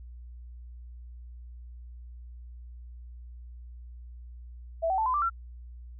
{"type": "tone with pitch steps", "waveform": "sine", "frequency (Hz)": [659.3, 761.7, 880.1, 1016.8, 1174.7, 1357.2], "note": ["E5", "G5", "A5", "C6", "D6", "F6"], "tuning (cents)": [0, -50, 0, -50, 0, -50], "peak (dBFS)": -24, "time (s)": [4.82, 5.3], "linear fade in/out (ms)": 20, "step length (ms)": 80, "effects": ["added 60 Hz sine -42 dBFS peak until 5.99 s"]}